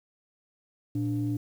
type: tone pair together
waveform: sine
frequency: 116.54 / 293.7 Hz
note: A#2 / D4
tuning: 0 / 0 cents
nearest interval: octave + major third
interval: 1600 cents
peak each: -28 dBFS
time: 0.95-1.37 s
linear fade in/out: 5 ms
effects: tanh soft clip ceiling -20 dBFS + 9-bit